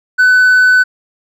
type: tone with hard clipping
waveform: sine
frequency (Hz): 1503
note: F#6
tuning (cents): +27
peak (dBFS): -6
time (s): 0.18-0.84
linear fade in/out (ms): 20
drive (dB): 2
effects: none